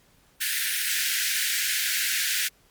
pink high-pass noise, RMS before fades -26 dBFS, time 0.4-2.49 s, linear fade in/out 20 ms, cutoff 1500 Hz, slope 96 dB/octave, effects pink hiss -61 dBFS RMS until 2.7 s + Opus 48 kbps

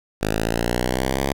5% pulse linear sweep, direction up, 51.91 to 69.3 Hz, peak -9 dBFS, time 0.21-1.33 s, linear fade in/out 10 ms, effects none

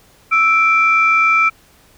sine tone pair together, 1318.3 / 2349 Hz, E6 / D7, 0 / 0 cents, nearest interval minor seventh, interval 1000 cents, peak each -12 dBFS, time 0.31-1.5 s, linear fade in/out 20 ms, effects tanh soft clip ceiling -2 dBFS + pink hiss -50 dBFS RMS until 1.97 s

